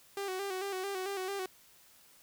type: tone with vibrato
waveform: sawtooth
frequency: 385.1 Hz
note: G4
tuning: 31 cents flat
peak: -31 dBFS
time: 0.17-1.46 s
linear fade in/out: 2 ms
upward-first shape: square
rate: 4.5 Hz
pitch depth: 56 cents each way
effects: white hiss -61 dBFS RMS until 2.22 s